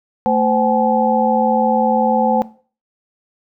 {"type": "tone cluster", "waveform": "sine", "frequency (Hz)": [223.2, 517, 771, 851], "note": ["A3", "C5", "G5", "G#5"], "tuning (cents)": [25, -21, -29, 42], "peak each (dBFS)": -18, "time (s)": [0.26, 2.42], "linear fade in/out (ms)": 0, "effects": ["noise-tail reverb RT60 0.4 s tail -18 dB re dry"]}